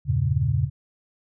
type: chord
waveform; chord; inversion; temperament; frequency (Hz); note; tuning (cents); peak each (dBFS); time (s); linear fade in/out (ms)
sine; E diminished seventh; none; equal; 82.41 / 98 / 116.54 / 138.59; E2 / G2 / Bb2 / Db3; 0 / 0 / 0 / 0; -27 / -26 / -25 / -23; 0.05-0.7; 50
effects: none